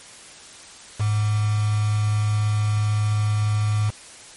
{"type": "tone with quantisation", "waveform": "sine", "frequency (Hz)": 105.7, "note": "G#2", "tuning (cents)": 31, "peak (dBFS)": -18, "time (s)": [0.99, 3.91], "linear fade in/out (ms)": 20, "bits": 5, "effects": ["white hiss -43 dBFS RMS until 4.36 s", "MP3 48 kbps"]}